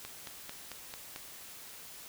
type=click train; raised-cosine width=0.2 ms; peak=-24 dBFS; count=6; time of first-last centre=0.05-1.161 s; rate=4.5 Hz; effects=white hiss -49 dBFS RMS until 2.08 s